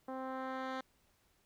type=tone with low-pass filter sweep; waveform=10% pulse; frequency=261.6 Hz; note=C4; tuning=in tune; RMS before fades=-41 dBFS; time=0.08-0.81 s; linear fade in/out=5 ms; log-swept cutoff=820 to 3500 Hz; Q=0.8; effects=pink hiss -73 dBFS RMS until 1.45 s